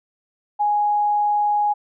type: tone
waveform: sine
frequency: 830.6 Hz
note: G#5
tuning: in tune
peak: -16 dBFS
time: 0.59-1.74 s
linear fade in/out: 20 ms
effects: none